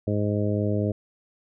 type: harmonic tone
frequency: 103.83 Hz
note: G#2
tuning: in tune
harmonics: 1 / 2 / 3 / 4 / 5 / 6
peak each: -25 / -28 / -30 / -31 / -32 / -33 dBFS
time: 0.07-0.92 s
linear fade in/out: 5 ms
effects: none

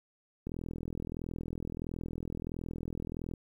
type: click train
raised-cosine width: 3 ms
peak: -25 dBFS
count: 120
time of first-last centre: 0.47-3.337 s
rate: 41.5 Hz
effects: 10-bit

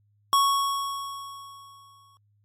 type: tone with exponential decay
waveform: square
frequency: 1108.7 Hz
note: C#6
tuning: in tune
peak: -17 dBFS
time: 0.33-2.17 s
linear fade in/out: 0 ms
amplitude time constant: 400 ms
effects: added 103 Hz sine -62 dBFS peak until 2.44 s + MP3 64 kbps

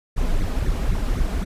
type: noise with flanger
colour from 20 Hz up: brown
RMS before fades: -21 dBFS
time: 0.16-1.45 s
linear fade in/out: 20 ms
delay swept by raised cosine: 0.48 to 4.98 ms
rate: 3.9 Hz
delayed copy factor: +0.85
effects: resampled to 32000 Hz

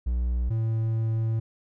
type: tone pair in turn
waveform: triangle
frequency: 60.6 / 112.11 Hz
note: B1 / A2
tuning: -32 / +33 cents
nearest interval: major seventh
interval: 1065 cents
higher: second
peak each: -21 dBFS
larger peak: neither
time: 0.06-0.5 / 0.5-1.4 s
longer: second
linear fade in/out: 10 ms
effects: none

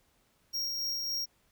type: tone with tremolo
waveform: square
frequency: 5588 Hz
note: F8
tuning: in tune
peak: -31 dBFS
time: 0.53-1.26 s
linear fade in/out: 20 ms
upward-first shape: sine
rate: 3.6 Hz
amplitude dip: 25%
effects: pink hiss -70 dBFS RMS until 1.51 s

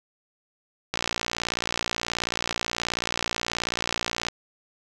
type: click train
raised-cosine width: 0.2 ms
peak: -8 dBFS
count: 197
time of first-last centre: 0.94-4.285 s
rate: 58.6 Hz
effects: none

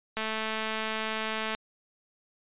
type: click train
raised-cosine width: 0.3 ms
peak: -16 dBFS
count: 303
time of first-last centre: 0.17-1.549 s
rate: 219 Hz
effects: resampled to 8000 Hz

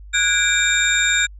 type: tone cluster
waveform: sine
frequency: 1468 / 1637 / 2340 / 3689 / 7310 Hz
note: F#6 / G#6 / D7 / A#7 / A#8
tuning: -14 / -25 / -7 / -19 / -35 cents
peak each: -21 dBFS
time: 0.13-1.27 s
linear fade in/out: 20 ms
effects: tanh soft clip ceiling -4 dBFS + added 50 Hz sine -36 dBFS peak until 1.39 s

